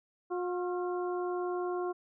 harmonic tone with a mistuned harmonic, 358.3 Hz, F4, 44 cents sharp, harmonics 1 / 2 / 3 / 4, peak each -32 / -39 / -41 / -47 dBFS, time 0.3-1.93 s, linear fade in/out 20 ms, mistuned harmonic 4, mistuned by -64 cents, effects none

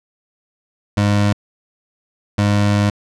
25% pulse tone bursts at uneven times, 102.6 Hz, G#2, 21 cents flat, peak -9 dBFS, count 2, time 0.97-1.33 / 2.38-2.9 s, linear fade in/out 5 ms, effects low-pass 7000 Hz 12 dB/octave

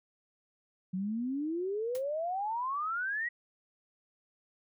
sine exponential sweep, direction up, 180 to 1950 Hz, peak -31 dBFS, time 0.93-3.29 s, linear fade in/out 10 ms
white noise with exponential decay, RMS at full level -42 dBFS, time 1.95-2.04 s, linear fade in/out 0 ms, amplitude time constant 19 ms
effects none

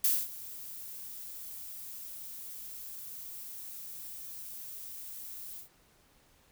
violet noise with ADSR envelope, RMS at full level -25 dBFS, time 0.04-5.69 s, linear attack 4 ms, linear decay 230 ms, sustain -19 dB, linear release 120 ms, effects pink hiss -65 dBFS RMS until 6.51 s

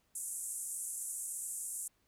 pink band-pass noise, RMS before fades -41 dBFS, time 0.15-1.88 s, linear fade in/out 5 ms, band 7600 to 11000 Hz, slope 48 dB/octave, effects pink hiss -75 dBFS RMS until 2.07 s

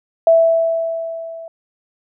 sine tone with level ramp, 659.3 Hz, E5, in tune, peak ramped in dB -6 to -30 dBFS, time 0.27-1.48 s, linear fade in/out 2 ms, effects none

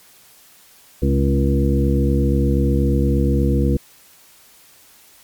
harmonic tone with a mistuned harmonic, 68.4 Hz, C#2, 23 cents flat, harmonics 1 / 2 / 3 / 4 / 5 / 7, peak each -17 / -20 / -22 / -23 / -24 / -25 dBFS, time 1.02-3.77 s, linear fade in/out 5 ms, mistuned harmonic 3, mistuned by +38 cents, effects white hiss -49 dBFS RMS until 5.23 s + MP3 96 kbps

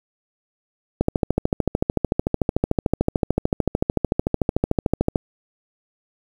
click train, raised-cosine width 2 ms, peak -4 dBFS, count 57, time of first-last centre 1.01-5.158 s, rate 13.5 Hz, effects 7-bit

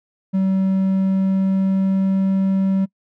triangle tone with pitch glide, 191 to 192.44 Hz, G3 to G3, -45 to -32 cents, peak -13 dBFS, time 0.33-2.86 s, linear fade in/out 20 ms, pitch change +13 cents, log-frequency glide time 0.53-2.34 s, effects noise-tail reverb RT60 0.1 s tail -24 dB re dry

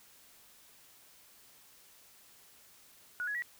sine tone with pitch steps, 1461 / 1678.2 / 1927.8 Hz, F#6 / G#6 / B6, -22 / +18 / -42 cents, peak -33 dBFS, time 3.2-3.422 s, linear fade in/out 0 ms, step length 74 ms, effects white hiss -60 dBFS RMS until 3.59 s

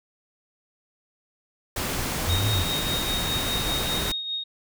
pink noise, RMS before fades -28 dBFS, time 1.76-4.12 s, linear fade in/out 5 ms
sine exponential two-way sweep, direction up then down, 82 to 110 to 82 Hz, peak -23 dBFS, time 2.26-2.64 s, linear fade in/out 10 ms, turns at 2.5 s
sine tone with tremolo, 3729 Hz, A#7, in tune, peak -25 dBFS, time 2.29-4.44 s, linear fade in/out 10 ms, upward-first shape triangle, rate 5 Hz, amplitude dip 55%
effects none

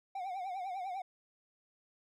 triangle tone with vibrato, 749 Hz, F#5, 21 cents sharp, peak -35 dBFS, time 0.15-1.02 s, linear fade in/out 5 ms, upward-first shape triangle, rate 10 Hz, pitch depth 120 cents each way, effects none

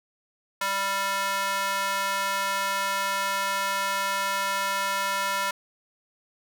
square tone with high-pass filter, 196.5 Hz, G3, 4 cents sharp, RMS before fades -27 dBFS, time 0.61-5.51 s, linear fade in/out 5 ms, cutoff 1100 Hz, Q 1.6, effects none

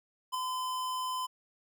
square tone with ADSR envelope, 1020 Hz, C6, 44 cents flat, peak -29 dBFS, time 0.32-1.27 s, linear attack 26 ms, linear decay 3 ms, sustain -4 dB, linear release 18 ms, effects none

